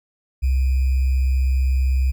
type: tone with sample-and-hold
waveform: sine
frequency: 65.41 Hz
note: C2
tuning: in tune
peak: -15 dBFS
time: 0.42-2.12 s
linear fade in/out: 20 ms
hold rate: 2450 Hz
effects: none